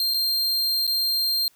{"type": "tone with dropouts", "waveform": "45% pulse", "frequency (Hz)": 4186, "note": "C8", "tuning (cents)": 0, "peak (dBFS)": -20, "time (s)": [0, 1.48], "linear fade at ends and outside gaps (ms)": 1, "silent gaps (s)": [[0.138, 0.143], [0.868, 0.876]], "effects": ["white hiss -60 dBFS RMS until 1.55 s"]}